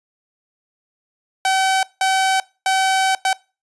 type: tone bursts at uneven times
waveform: sawtooth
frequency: 764 Hz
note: G5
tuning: 45 cents flat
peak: -11 dBFS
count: 4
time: 1.45-1.83 / 2.01-2.4 / 2.66-3.15 / 3.25-3.33 s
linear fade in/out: 2 ms
effects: noise-tail reverb RT60 0.3 s tail -22 dB re dry + resampled to 24000 Hz